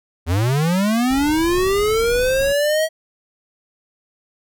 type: linear sweep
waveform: square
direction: up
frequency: 77.78 to 645 Hz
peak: -16 dBFS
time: 0.26-2.89 s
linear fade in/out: 50 ms
type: noise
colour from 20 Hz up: brown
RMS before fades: -30 dBFS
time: 1.1-2.53 s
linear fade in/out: 10 ms
effects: none